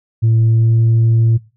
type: tone with pitch glide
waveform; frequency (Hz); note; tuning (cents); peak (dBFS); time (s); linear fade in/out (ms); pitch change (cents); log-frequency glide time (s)
sine; 113 to 114.05; A2 to A#2; +47 to -37; -7; 0.22-1.38; 20; +16; 0.48-0.73
effects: noise-tail reverb RT60 0.3 s tail -19 dB re dry + tanh soft clip ceiling -7 dBFS